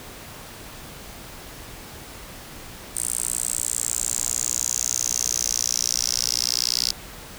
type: tone with high-pass filter sweep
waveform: 10% pulse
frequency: 60.2 Hz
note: B1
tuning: 44 cents flat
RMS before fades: -25 dBFS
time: 2.95-6.92 s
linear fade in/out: 10 ms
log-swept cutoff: 8700 to 4900 Hz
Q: 6.7
effects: pink hiss -40 dBFS RMS until 7.38 s